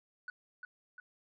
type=tone with echo; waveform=sine; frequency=1478 Hz; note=F#6; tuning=2 cents flat; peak=-37 dBFS; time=0.28-0.3 s; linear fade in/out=2 ms; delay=350 ms; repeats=2; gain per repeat=-5 dB; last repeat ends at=1 s; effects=tanh soft clip ceiling -38 dBFS